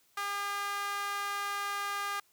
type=tone with high-pass filter; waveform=sawtooth; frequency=403.7 Hz; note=G#4; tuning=49 cents flat; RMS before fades=-35 dBFS; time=0.17-2.2 s; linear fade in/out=5 ms; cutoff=1200 Hz; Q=2.5; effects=white hiss -68 dBFS RMS until 2.32 s